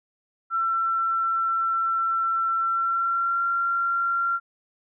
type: tone with pitch glide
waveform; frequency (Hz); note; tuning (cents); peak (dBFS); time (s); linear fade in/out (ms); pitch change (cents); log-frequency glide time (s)
sine; 1346 to 1375.9; E6 to F6; +36 to -26; -21; 0.5-4.4; 50; +38; 2.6-3.44
effects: none